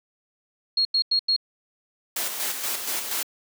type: tone bursts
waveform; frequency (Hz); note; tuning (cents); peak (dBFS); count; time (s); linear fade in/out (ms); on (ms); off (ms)
sine; 4288; C8; +42; -18; 4; 0.77-1.364; 5; 81; 90
type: noise with tremolo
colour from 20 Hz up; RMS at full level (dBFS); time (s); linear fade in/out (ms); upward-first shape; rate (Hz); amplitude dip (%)
white; -27; 2.16-3.23; 5; square; 4.2; 45
effects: high-pass 300 Hz 12 dB/octave